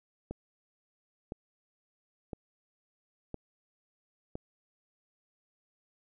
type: click train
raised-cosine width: 2 ms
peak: -24 dBFS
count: 5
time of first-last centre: 0.31-4.354 s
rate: 0.989 Hz
effects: none